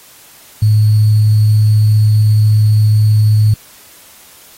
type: tone with sample-and-hold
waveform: sine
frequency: 107.1 Hz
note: A2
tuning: 46 cents flat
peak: -6 dBFS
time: 0.62-3.54 s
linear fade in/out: 5 ms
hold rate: 4410 Hz
effects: white hiss -41 dBFS RMS until 4.57 s + AAC 48 kbps